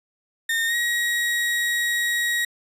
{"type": "tone with pitch glide", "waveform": "35% pulse", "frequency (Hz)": [1829, 1899], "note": ["A#6", "A#6"], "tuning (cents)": [-33, 32], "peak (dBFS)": -19, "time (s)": [0.49, 2.45], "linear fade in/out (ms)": 5, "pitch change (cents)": 65, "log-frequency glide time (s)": [0.67, 0.75], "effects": ["resampled to 32000 Hz"]}